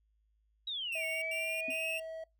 sine exponential two-way sweep, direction down then up, 3906 to 2200 to 2619 Hz, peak -35 dBFS, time 0.67-1.98 s, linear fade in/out 5 ms, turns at 1.05 s
45% pulse tone bursts, 2774 Hz, F7, 12 cents flat, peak -39 dBFS, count 3, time 0.92-2 s, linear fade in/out 5 ms, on 300 ms, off 90 ms
triangle tone, 646 Hz, E5, 35 cents flat, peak -38 dBFS, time 0.95-2.24 s, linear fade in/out 5 ms
sine tone with exponential decay, 262.4 Hz, C4, 5 cents sharp, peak -37 dBFS, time 1.68-1.77 s, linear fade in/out 5 ms, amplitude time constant 18 ms
effects noise-tail reverb RT60 0.2 s tail -23 dB re dry + added 53 Hz sine -70 dBFS peak until 2.39 s

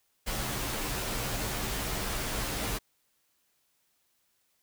pink noise with comb filter, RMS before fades -33 dBFS, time 0.26-2.79 s, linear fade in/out 20 ms, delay 12 ms, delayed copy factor -0.7, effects white hiss -73 dBFS RMS until 4.62 s

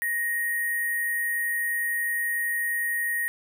sine tone with sample-and-hold, 1877 Hz, A#6, 11 cents sharp, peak -24 dBFS, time 0.02-3.28 s, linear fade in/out 0 ms, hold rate 11025 Hz, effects none

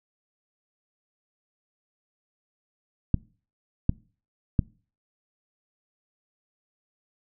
clicks, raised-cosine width 5 ms, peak -7 dBFS, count 3, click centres 3.143 / 3.894 / 4.592 s, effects noise-tail reverb RT60 0.4 s tail -24 dB re dry

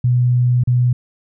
sine tone with dropouts, 123.47 Hz, B2, in tune, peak -11 dBFS, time 0.04-0.93 s, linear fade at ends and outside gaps 5 ms, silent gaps 0.637-0.673 s, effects none

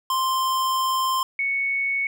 square / sine tone pair in turn, 1046.5 / 2217 Hz, C6 / C#7, 0 / 0 cents, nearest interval octave + minor second, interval 1300 cents, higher second, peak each -21 dBFS, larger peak neither, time 0.1-1.23 / 1.39-2.07 s, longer first, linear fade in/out 2 ms, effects none

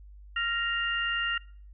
sine tone cluster, 1391 / 1871 / 2799 Hz, F6 / A#6 / F7, -7 / +6 / +3 cents, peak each -31 dBFS, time 0.36-1.38 s, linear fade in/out 5 ms, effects noise-tail reverb RT60 0.5 s tail -24 dB re dry + added 50 Hz sine -46 dBFS peak until 1.73 s

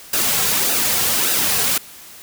white noise with flanger, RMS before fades -18 dBFS, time 0.13-1.78 s, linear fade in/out 5 ms, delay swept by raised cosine 0.9 to 3.4 ms, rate 1.7 Hz, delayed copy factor -0.55, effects white hiss -40 dBFS RMS until 2.22 s

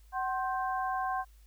sine tone cluster, 753 / 1059 / 1564 Hz, F#5 / C6 / G6, +30 / +21 / -4 cents, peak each -32 / -34 / -39 dBFS, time 0.12-1.25 s, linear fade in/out 50 ms, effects added 52 Hz sine -54 dBFS peak until 1.46 s + white hiss -68 dBFS RMS until 1.46 s

